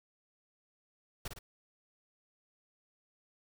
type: noise with echo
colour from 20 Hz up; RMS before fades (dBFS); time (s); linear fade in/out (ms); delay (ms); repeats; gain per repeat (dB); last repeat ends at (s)
pink; -39; 1.25-1.28; 5; 55; 2; -5; 1.39
effects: none